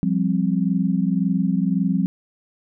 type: chord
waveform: sine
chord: F suspended second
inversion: none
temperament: just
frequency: 174.61 / 196.44 / 261.9 Hz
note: F3 / G3 / C4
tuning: 0 / +4 / +2 cents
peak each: -21 / -21 / -24 dBFS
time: 0.03-2.06 s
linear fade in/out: 0 ms
effects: none